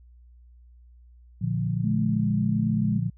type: chord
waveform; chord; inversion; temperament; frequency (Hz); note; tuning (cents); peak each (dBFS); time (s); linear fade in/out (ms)
sine; Bb major; none; equal; 116.54 / 146.83 / 174.61; Bb2 / D3 / F3; 0 / 0 / 0; -27 / -29 / -28; 1.41-3.1; 10
type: tone with vibrato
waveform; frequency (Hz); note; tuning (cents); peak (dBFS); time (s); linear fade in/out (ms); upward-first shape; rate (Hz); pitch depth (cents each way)
sine; 211.3; G#3; +30; -24; 1.84-2.99; 10; triangle; 1.5; 46
effects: added 60 Hz sine -49 dBFS peak until 3.17 s